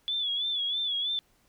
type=tone with vibrato; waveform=sine; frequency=3429 Hz; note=A7; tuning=45 cents flat; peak=-27 dBFS; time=0.08-1.19 s; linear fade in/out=0 ms; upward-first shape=sine; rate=3.1 Hz; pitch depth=74 cents each way; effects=pink hiss -67 dBFS RMS until 1.48 s